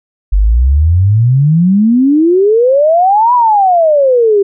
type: exponential two-way sweep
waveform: sine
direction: up then down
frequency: 46.25 to 1000 to 388.5 Hz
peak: -5 dBFS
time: 0.32-4.43 s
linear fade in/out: 10 ms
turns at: 3.34 s
effects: none